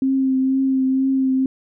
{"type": "tone with vibrato", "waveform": "sine", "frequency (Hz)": 264.8, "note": "C4", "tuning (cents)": 21, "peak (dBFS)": -15, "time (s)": [0.02, 1.46], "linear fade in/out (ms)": 2, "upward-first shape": "triangle", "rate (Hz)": 2.1, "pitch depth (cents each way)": 23, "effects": []}